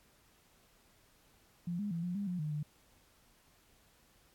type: tone with pitch steps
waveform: sine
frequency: 173.5 / 205.8 / 168 / 177.4 / 202 / 178.8 / 152.2 / 149.4 Hz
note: F3 / G#3 / E3 / F3 / G#3 / F3 / D#3 / D3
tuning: -11 / -16 / +33 / +27 / -48 / +41 / -38 / +30 cents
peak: -34 dBFS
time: 1.67-2.63 s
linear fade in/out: 5 ms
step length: 120 ms
effects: pink hiss -67 dBFS RMS until 4.34 s + AAC 64 kbps